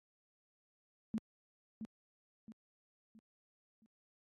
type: tone with echo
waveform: sine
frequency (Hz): 220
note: A3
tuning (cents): 0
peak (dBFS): -33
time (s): 1.14-1.18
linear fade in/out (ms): 0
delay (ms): 670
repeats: 4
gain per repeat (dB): -8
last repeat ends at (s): 3.86
effects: high-pass 80 Hz 12 dB/octave + AAC 32 kbps